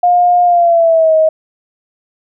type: tone with pitch glide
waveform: sine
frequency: 710 to 632.5 Hz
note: F5 to D#5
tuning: +28 to +28 cents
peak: -6 dBFS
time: 0.03-1.29 s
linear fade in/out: 5 ms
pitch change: -200 cents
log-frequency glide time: 0.44-1.15 s
effects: none